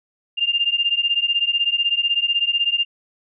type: beating tone pair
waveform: sine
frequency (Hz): 2794 / 2810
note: F7 / F7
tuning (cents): 0 / +10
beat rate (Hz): 16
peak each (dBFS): -20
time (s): 0.37-2.85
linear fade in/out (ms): 20
effects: none